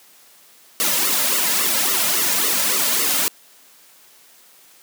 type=noise with flanger; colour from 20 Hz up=white; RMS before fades=-19 dBFS; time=0.8-3.28 s; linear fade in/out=0 ms; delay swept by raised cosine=1.2 to 2.7 ms; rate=3.6 Hz; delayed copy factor=-1; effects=white hiss -50 dBFS RMS until 4.82 s + high-pass 200 Hz 12 dB/octave